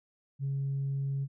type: tone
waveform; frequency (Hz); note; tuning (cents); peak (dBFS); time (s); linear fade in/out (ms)
sine; 137.7; C#3; -11; -28; 0.39-1.28; 50
effects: tanh soft clip ceiling -26 dBFS